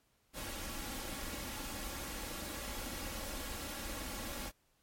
pink noise with comb filter, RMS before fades -42 dBFS, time 0.33-4.52 s, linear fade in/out 50 ms, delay 3.6 ms, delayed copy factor +0.55, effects pink hiss -74 dBFS RMS until 4.82 s + MP3 64 kbps

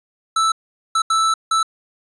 square tone bursts at uneven times, 1318.5 Hz, E6, in tune, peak -15 dBFS, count 4, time 0.36-0.52 / 0.95-1.02 / 1.1-1.34 / 1.51-1.63 s, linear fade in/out 5 ms, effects resampled to 22050 Hz

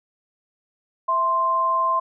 sine tone pair together, 659.3 / 1046.5 Hz, E5 / C6, 0 / 0 cents, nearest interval minor sixth, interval 800 cents, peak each -28 / -18 dBFS, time 1.08-2 s, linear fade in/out 10 ms, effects none

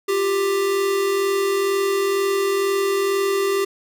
square tone pair together, 352.5 / 394.6 Hz, F4 / G4, +16 / +11 cents, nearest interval major second, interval 195 cents, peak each -29 / -19 dBFS, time 0.08-3.65 s, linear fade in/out 10 ms, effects none

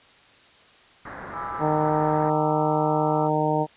white low-pass noise, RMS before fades -38 dBFS, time 1.05-2.3 s, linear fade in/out 5 ms, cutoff 1800 Hz, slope 48 dB/octave
sine chord, E dominant seventh, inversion first, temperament just, 824.1 / 988.9 / 1186.7 / 1318.5 Hz, G#5 / B5 / D6 / E6, -14 / +2 / +18 / 0 cents, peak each -36 / -36 / -35 / -35 dBFS, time 1.32-3.3 s, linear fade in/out 50 ms
harmonic tone, 153.4 Hz, D#3, 24 cents flat, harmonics 1 / 2 / 3 / 4 / 5 / 6, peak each -27 / -27 / -27 / -27 / -27 / -27 dBFS, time 1.59-3.67 s, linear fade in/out 50 ms
effects white hiss -53 dBFS RMS until 3.76 s + resampled to 8000 Hz

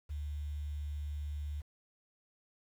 sine tone with quantisation, 73.7 Hz, D2, 7 cents sharp, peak -36 dBFS, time 0.09-1.62 s, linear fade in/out 20 ms, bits 10, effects none

